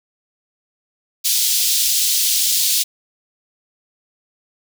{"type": "high-pass noise", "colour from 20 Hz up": "pink", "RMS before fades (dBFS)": -17, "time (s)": [1.24, 2.84], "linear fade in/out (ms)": 20, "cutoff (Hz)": 3600, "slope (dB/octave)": 24, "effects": []}